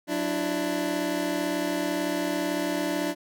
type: tone cluster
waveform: 25% pulse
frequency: 183.5 / 295.4 / 333.4 Hz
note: F#3 / D4 / E4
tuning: -14 / +10 / +20 cents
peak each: -32 / -24 / -27 dBFS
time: 0.07-3.15 s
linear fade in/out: 50 ms
effects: none